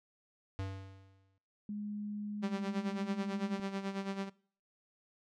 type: tone with exponential decay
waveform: square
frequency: 96.5 Hz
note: G2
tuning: 27 cents flat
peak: -35 dBFS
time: 0.59-1.38 s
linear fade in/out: 0 ms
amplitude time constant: 170 ms
type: tone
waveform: sine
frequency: 207.7 Hz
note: G#3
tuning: in tune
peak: -37 dBFS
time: 1.69-3.6 s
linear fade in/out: 2 ms
type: tone with tremolo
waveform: sawtooth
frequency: 195.6 Hz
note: G3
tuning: 4 cents flat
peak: -30 dBFS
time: 2.42-4.3 s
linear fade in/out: 20 ms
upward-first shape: sine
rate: 9.1 Hz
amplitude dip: 70%
effects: noise-tail reverb RT60 0.5 s tail -22 dB re dry + low-pass 5000 Hz 12 dB/octave